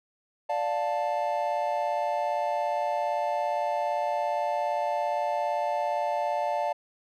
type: chord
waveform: triangle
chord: D minor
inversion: none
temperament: just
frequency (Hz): 587.3 / 704.8 / 881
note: D5 / F5 / A5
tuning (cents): 0 / +16 / +2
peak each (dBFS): -28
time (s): 0.49-6.73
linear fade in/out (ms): 10
effects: none